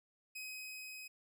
sawtooth tone with level ramp, 2526 Hz, D#7, 26 cents sharp, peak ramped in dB -40 to -44 dBFS, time 0.35-1.08 s, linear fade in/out 10 ms, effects none

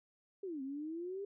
sine exponential two-way sweep, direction down then up, 408.1 to 261.6 to 408.1 Hz, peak -39 dBFS, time 0.43-1.25 s, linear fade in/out 5 ms, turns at 0.62 s, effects none

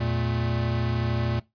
square tone cluster, 83.8 / 117 / 220 Hz, E2 / A#2 / A3, +29 / +7 / 0 cents, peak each -31 / -26 / -34 dBFS, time 0-1.4 s, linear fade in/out 10 ms, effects noise-tail reverb RT60 0.2 s tail -20 dB re dry + resampled to 11025 Hz

